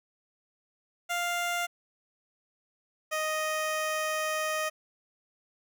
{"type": "tone pair in turn", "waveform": "15% pulse", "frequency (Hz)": [698.5, 622.3], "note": ["F5", "D#5"], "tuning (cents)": [0, 0], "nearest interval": "major second", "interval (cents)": 200, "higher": "first", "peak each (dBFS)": -22, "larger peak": "neither", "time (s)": [[1.09, 1.67], [3.11, 4.7]], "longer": "second", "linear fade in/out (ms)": 20, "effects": []}